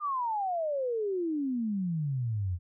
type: exponential sweep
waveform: sine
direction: down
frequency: 1227 to 84.2 Hz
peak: -28 dBFS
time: 0-2.59 s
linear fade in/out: 50 ms
effects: none